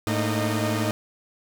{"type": "tone cluster", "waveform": "sawtooth", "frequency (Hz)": [108.2, 227.8, 308.6, 613], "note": ["A2", "A#3", "D#4", "D#5"], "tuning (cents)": [-29, -40, -14, -26], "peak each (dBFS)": [-22, -25, -25, -27], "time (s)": [0.07, 0.91], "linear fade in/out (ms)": 0, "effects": []}